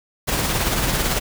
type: noise with tremolo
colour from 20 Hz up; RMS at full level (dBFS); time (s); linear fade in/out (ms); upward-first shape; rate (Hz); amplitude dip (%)
pink; -19; 0.27-1.2; 20; triangle; 18; 45
effects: none